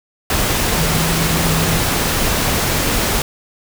sine tone in noise, 163.2 Hz, E3, 17 cents flat, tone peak -19 dBFS, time 0.78-1.78 s, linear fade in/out 2 ms, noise pink, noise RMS -17 dBFS, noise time 0.3-3.22 s, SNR -5 dB, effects none

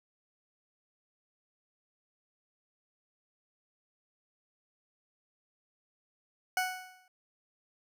20% pulse tone with exponential decay, 740 Hz, F#5, in tune, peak -21 dBFS, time 6.57-7.08 s, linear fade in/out 2 ms, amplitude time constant 110 ms, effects none

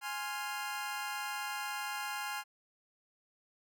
25% pulse chord, F minor, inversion first, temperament equal with one note detuned, 830.6 / 1051.3 / 1396.9 Hz, Ab5 / C6 / F6, 0 / +8 / 0 cents, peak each -36 / -39 / -38 dBFS, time 0.01-2.44 s, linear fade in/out 50 ms, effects none

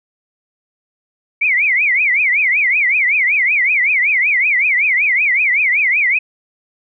sine tone with vibrato, 2217 Hz, C#7, in tune, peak -11 dBFS, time 1.41-6.19 s, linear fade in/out 10 ms, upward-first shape triangle, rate 5.3 Hz, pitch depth 260 cents each way, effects none

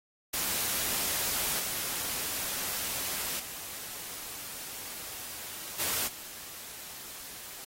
white noise with level steps, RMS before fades -31 / -34 / -41 / -31 / -44 dBFS, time 0.33-7.65 s, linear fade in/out 10 ms, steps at 1.59 / 3.39 / 5.79 / 6.07 s, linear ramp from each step 10 ms, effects AAC 48 kbps

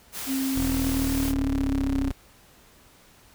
white noise, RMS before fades -34 dBFS, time 0.12-1.34 s, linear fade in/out 50 ms
sine tone with pitch glide, 267.1 to 272.9 Hz, C4 to C#4, +36 to -27 cents, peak -24 dBFS, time 0.26-2.12 s, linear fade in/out 50 ms, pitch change +37 cents, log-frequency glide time 0.77-1.3 s
20% pulse linear sweep, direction down, 41.99 to 32.43 Hz, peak -22 dBFS, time 0.55-2.13 s, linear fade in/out 20 ms
effects pink hiss -55 dBFS RMS until 3.34 s

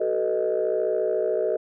sine chord, B dominant seventh, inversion second, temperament equal with one note detuned, 378.9 / 440 / 493.9 / 622.3 Hz, F#4 / A4 / B4 / D#5, +41 / 0 / 0 / 0 cents, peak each -27 / -25 / -28 / -25 dBFS, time 0-1.57 s, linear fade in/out 10 ms, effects tanh soft clip ceiling -14 dBFS

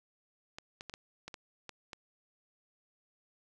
clicks, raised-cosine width 0.2 ms, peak -26 dBFS, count 8, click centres 0.585 / 0.809 / 0.897 / 0.939 / 1.28 / 1.342 / 1.693 / 1.932 s, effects none

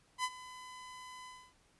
sawtooth tone with ADSR envelope, 1009 Hz, B5, 37 cents sharp, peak -27 dBFS, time 0.18-1.54 s, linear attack 60 ms, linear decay 50 ms, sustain -17 dB, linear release 280 ms, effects pink hiss -69 dBFS RMS until 1.79 s + resampled to 24000 Hz

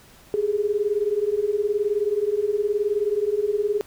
sine beating tone pair, 402.4 / 421.4 Hz, G4 / G#4, +45 / +25 cents, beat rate 19 Hz, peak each -24 / -22 dBFS, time 0.34-3.81 s, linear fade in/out 0 ms, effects pink hiss -51 dBFS RMS until 3.86 s

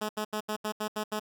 10% pulse tone bursts, 213.1 Hz, G#3, 45 cents sharp, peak -22 dBFS, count 8, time 0.01-1.197 s, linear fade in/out 10 ms, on 81 ms, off 77 ms, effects none

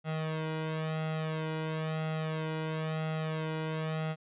sawtooth tone with flanger, 157.8 Hz, D#3, 25 cents sharp, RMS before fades -34 dBFS, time 0.04-4.16 s, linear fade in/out 50 ms, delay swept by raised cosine 1.5 to 2.05 ms, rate 0.99 Hz, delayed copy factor +0.85, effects resampled to 8000 Hz

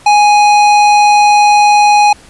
sine tone with hard clipping, 830.6 Hz, G#5, in tune, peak -6 dBFS, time 0.06-2.13 s, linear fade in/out 5 ms, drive 14 dB, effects pink hiss -40 dBFS RMS until 2.29 s + resampled to 24000 Hz

